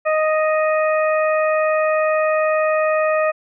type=harmonic tone; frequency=622.3 Hz; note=D#5; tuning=in tune; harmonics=1 / 2 / 3 / 4; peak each=-16 / -22 / -26 / -28 dBFS; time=0.05-3.32 s; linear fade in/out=20 ms; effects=none